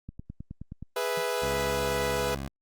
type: click train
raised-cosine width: 5 ms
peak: -26 dBFS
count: 8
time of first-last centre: 0.09-0.826 s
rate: 9.51 Hz
type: chord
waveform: sawtooth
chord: E major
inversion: first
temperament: equal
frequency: 415.3 / 493.9 / 659.3 Hz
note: G#4 / B4 / E5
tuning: 0 / 0 / 0 cents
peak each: -29 / -25 / -31 dBFS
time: 0.96-2.35 s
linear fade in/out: 5 ms
type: tone with exponential decay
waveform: sine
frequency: 165.7 Hz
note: E3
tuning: 9 cents sharp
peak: -34 dBFS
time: 1.17-1.26 s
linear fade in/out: 5 ms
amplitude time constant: 18 ms
type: tone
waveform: 15% pulse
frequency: 68.2 Hz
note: C#2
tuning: 28 cents flat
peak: -27 dBFS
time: 1.42-2.48 s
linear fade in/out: 5 ms
effects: Opus 48 kbps